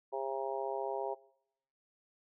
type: harmonic tone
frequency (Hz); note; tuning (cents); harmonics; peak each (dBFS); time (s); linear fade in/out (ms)
134.6; C3; +49; 3 / 4 / 5 / 6 / 7; -39 / -40 / -41 / -42 / -42; 0.12-1.15; 20
effects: noise-tail reverb RT60 0.8 s tail -23 dB re dry